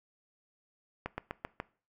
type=slowing click train; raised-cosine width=0.5 ms; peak=-20 dBFS; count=5; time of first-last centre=1.06-1.601 s; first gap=120 ms; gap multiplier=1.08; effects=noise-tail reverb RT60 0.4 s tail -20 dB re dry